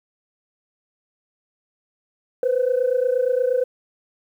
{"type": "tone pair together", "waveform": "sine", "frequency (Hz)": [490.7, 519.2], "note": ["B4", "C5"], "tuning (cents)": [-11, -13], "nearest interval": "minor second", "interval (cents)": 98, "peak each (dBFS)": -19, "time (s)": [2.43, 3.64], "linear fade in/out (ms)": 2, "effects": ["tanh soft clip ceiling -12 dBFS", "9-bit"]}